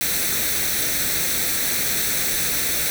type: noise with comb filter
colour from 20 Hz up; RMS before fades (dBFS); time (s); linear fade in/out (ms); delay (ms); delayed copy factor
white; -22; 0.01-2.9; 0; 0.5; +0.6
effects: none